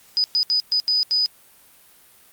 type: tone bursts at uneven times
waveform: sine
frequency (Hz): 4978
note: D#8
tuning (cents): 0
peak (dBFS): -16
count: 6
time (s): 0.17-0.24 / 0.35-0.43 / 0.5-0.6 / 0.72-0.8 / 0.88-1.03 / 1.11-1.26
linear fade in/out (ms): 0
effects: white hiss -52 dBFS RMS until 2.32 s + Opus 48 kbps